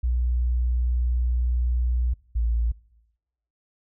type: tone pair in turn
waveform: sine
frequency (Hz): 60.8 / 57.39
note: B1 / A#1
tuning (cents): -26 / -26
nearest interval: minor second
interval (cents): 100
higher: first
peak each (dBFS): -20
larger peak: neither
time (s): 0.03-2.14 / 2.35-2.72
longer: first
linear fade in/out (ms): 10
effects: noise-tail reverb RT60 1.0 s tail -23 dB re dry